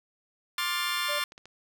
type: chord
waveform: 20% pulse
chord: D minor seventh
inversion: third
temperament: just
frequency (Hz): 1057.2 / 1174.7 / 1409.6 / 1762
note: C6 / D6 / F6 / A6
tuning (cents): +18 / 0 / +16 / +2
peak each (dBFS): -29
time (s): 0.58-1.24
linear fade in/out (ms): 2
type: clicks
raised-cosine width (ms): 0.2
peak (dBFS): -30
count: 8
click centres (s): 0.892 / 0.975 / 1.106 / 1.182 / 1.218 / 1.321 / 1.379 / 1.456
type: tone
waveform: sine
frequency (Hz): 587.3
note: D5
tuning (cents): 0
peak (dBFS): -33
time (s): 1.08-1.2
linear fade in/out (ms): 20
effects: none